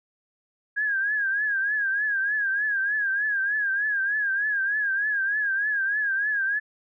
sine tone with vibrato, 1640 Hz, G#6, 22 cents flat, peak -22 dBFS, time 0.76-6.6 s, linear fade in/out 20 ms, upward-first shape triangle, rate 3.3 Hz, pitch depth 110 cents each way, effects none

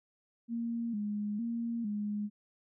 sine tone with vibrato, 220 Hz, A3, in tune, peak -32 dBFS, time 0.48-2.3 s, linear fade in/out 50 ms, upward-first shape square, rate 1.1 Hz, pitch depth 98 cents each way, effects none

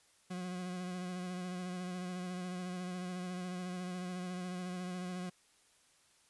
40% pulse tone with vibrato, 181.1 Hz, F#3, 37 cents flat, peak -38 dBFS, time 0.3-5.3 s, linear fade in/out 10 ms, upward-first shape sine, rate 14 Hz, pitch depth 29 cents each way, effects white hiss -68 dBFS RMS until 6.29 s + resampled to 24000 Hz

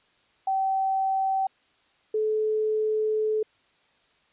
sine tone pair in turn, 770 / 432.1 Hz, G5 / A4, -31 / -31 cents, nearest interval minor seventh, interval 1000 cents, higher first, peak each -22 dBFS, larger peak neither, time 0.47-1.47 / 2.14-3.43 s, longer second, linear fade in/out 5 ms, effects white hiss -64 dBFS RMS until 4.32 s + resampled to 8000 Hz

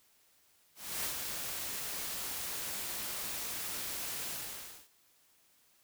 white noise with ADSR envelope, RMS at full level -35 dBFS, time 0.75-4.89 s, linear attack 290 ms, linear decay 91 ms, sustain -4 dB, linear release 610 ms, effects white hiss -68 dBFS RMS until 5.83 s

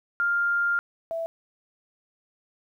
sine tone pair in turn, 1400 / 660.7 Hz, F6 / E5, +4 / +4 cents, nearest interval octave + minor second, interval 1300 cents, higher first, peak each -21 / -27 dBFS, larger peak first, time 0.2-0.79 / 1.11-1.26 s, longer first, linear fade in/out 0 ms, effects 10-bit

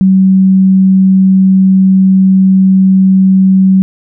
sine tone, 190 Hz, F#3, 46 cents sharp, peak -3 dBFS, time 0.01-3.82 s, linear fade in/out 0 ms, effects none

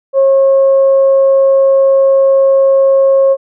sine tone with frequency modulation, 542 Hz, C#5, 39 cents flat, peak -5 dBFS, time 0.13-3.37 s, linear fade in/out 50 ms, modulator 542 Hz, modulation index 0.22, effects none

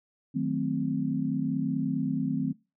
sine chord, D# diminished seventh, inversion none, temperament equal with one note detuned, 155.56 / 185 / 220 / 260.7 Hz, D#3 / F#3 / A3 / C4, 0 / 0 / 0 / -6 cents, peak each -32 / -33 / -33 / -29 dBFS, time 0.34-2.53 s, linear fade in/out 20 ms, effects noise-tail reverb RT60 0.3 s tail -25 dB re dry

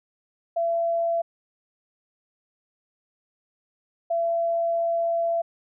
sine tone pair in turn, 674 / 674 Hz, E5 / E5, +38 / +38 cents, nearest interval unison, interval 0 cents, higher neither, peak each -21 dBFS, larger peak neither, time 0.56-1.22 / 4.1-5.42 s, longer second, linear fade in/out 10 ms, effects none

